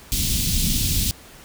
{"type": "band-stop noise", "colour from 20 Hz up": "pink", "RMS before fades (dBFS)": -21, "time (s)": [0.12, 1.11], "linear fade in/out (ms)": 0, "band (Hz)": [230, 3200], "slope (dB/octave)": 24, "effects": ["pink hiss -45 dBFS RMS until 1.44 s"]}